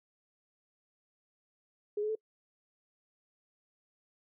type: tone with pitch steps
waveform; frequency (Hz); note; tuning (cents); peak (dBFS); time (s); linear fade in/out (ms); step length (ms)
sine; 415.3 / 426.2 / 437.5; G#4 / G#4 / A4; 0 / +45 / -10; -30; 1.97-2.153; 5; 61
effects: noise-tail reverb RT60 0.1 s tail -26 dB re dry

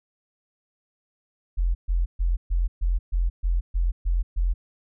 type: tone bursts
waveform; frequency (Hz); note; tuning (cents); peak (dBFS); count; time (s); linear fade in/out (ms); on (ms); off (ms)
sine; 43.28; F1; -15; -19; 10; 1.57-4.54; 20; 180; 130
effects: none

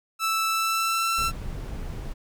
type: tone with pitch glide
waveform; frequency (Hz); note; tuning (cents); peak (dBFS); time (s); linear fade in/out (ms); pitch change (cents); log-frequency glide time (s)
sawtooth; 1318.5 to 1341.5; E6 to E6; 0 to +30; -19; 0.19-1.32; 50; +30; 0.48-1.12
type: noise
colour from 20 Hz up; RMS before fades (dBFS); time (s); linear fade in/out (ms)
brown; -33; 1.17-2.14; 20
effects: none

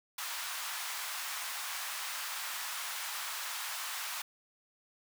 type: high-pass noise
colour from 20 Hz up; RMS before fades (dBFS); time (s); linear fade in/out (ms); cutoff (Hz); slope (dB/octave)
pink; -39; 0.18-4.22; 5; 940; 24
effects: none

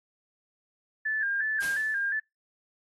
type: tone with vibrato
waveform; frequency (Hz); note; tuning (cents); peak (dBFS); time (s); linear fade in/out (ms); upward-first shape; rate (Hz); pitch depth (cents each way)
sine; 1675; G#6; +14; -26; 1.05-2.2; 10; square; 2.8; 71
type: noise with exponential decay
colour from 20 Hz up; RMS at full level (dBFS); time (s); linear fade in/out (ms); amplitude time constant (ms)
white; -34; 1.62-2.13; 2; 110
effects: noise-tail reverb RT60 0.2 s tail -25 dB re dry + AAC 32 kbps

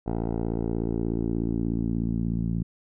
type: tone with low-pass filter sweep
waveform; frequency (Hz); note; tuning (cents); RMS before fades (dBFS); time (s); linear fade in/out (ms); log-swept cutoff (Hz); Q
10% pulse; 56.7; A#1; -47; -27; 0.06-2.63; 10; 640 to 180; 2
effects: none

